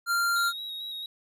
square tone, 1389 Hz, F6, 10 cents flat, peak -24 dBFS, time 0.06-0.53 s, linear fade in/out 50 ms
triangle tone with vibrato, 3815 Hz, A#7, 39 cents sharp, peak -33 dBFS, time 0.36-1.06 s, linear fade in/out 2 ms, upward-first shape square, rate 4.5 Hz, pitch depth 21 cents each way
effects none

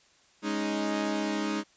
sawtooth chord, Ab suspended fourth, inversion none, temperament equal, 207.7 / 277.2 / 311.1 Hz, Ab3 / Db4 / Eb4, 0 / 0 / 0 cents, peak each -28 / -32 / -27 dBFS, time 0.42-1.64 s, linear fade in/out 50 ms, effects white hiss -62 dBFS RMS until 1.76 s + resampled to 16000 Hz

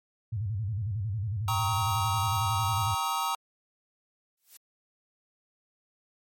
sine tone with vibrato, 104 Hz, G#2, 3 cents sharp, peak -28 dBFS, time 0.32-2.95 s, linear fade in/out 10 ms, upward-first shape square, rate 11 Hz, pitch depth 150 cents each way
square chord, Eb dominant seventh, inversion first, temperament equal with one note detuned, 784 / 932.3 / 1108.7 / 1270.7 Hz, G5 / Bb5 / Db6 / Eb6, 0 / 0 / 0 / +36 cents, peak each -36 / -32 / -36 / -32 dBFS, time 1.48-3.35 s, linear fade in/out 2 ms
blue noise with exponential growth, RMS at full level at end -43 dBFS, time 4.37-4.57 s, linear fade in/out 5 ms, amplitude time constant 42 ms
effects MP3 64 kbps

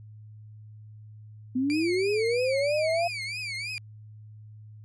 sine linear sweep, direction up, 246.9 to 698.5 Hz, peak -23 dBFS, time 1.55-3.08 s, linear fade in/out 10 ms
30% pulse tone with vibrato, 2320 Hz, D7, 22 cents flat, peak -29 dBFS, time 1.7-3.78 s, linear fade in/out 0 ms, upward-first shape triangle, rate 3.1 Hz, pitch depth 180 cents each way
effects added 107 Hz sine -44 dBFS peak until 4.84 s + resampled to 22050 Hz

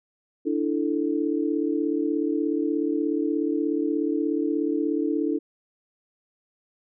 sine chord, D suspended second, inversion none, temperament just, 293.7 / 330.4 / 440.5 Hz, D4 / E4 / A4, 0 / +4 / +2 cents, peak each -25 / -26 / -29 dBFS, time 0.45-5.39 s, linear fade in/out 20 ms, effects none

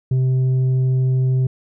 sine tone with tanh clipping, 129.5 Hz, C3, 17 cents flat, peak -15 dBFS, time 0.11-1.47 s, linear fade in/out 5 ms, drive 4 dB, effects none

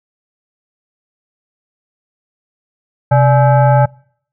sine tone with frequency modulation, 130.81 Hz, C3, in tune, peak -6 dBFS, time 3.11-3.86 s, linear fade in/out 10 ms, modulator 717 Hz, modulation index 0.98, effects noise-tail reverb RT60 0.6 s tail -26 dB re dry

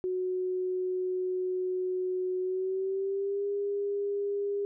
sine tone with pitch glide, 368.2 to 403.9 Hz, F#4 to G#4, -8 to -48 cents, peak -28 dBFS, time 0.04-4.65 s, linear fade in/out 0 ms, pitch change +160 cents, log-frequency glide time 2.4-3.46 s, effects none

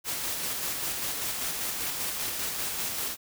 white noise with tremolo, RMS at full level -31 dBFS, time 0.04-3.17 s, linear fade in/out 50 ms, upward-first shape square, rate 5.1 Hz, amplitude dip 25%, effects none

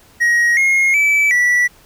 triangle tone with pitch steps, 1890 / 2149 / 2307 / 1955 Hz, A#6 / C7 / D7 / B6, +23 / +46 / -31 / -18 cents, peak -9 dBFS, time 0.2-1.68 s, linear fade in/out 20 ms, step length 370 ms, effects pink hiss -48 dBFS RMS until 1.85 s

